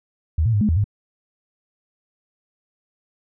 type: tone with pitch steps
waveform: sine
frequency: 79 / 114.1 / 103.3 / 211.5 / 81.4 / 102.5 Hz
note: D#2 / A#2 / G#2 / G#3 / E2 / G#2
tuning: +27 / -37 / -9 / +32 / -21 / -22 cents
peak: -15 dBFS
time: 0.38-0.842 s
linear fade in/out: 5 ms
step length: 77 ms
effects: none